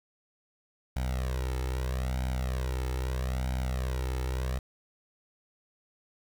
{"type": "tone with flanger", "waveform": "sawtooth", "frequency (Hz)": 63.8, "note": "C2", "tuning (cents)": -43, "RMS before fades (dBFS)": -31, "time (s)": [0.96, 4.59], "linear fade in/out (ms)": 5, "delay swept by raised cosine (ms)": [1.3, 2.3], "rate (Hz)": 0.78, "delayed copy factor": 0.8, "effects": ["9-bit"]}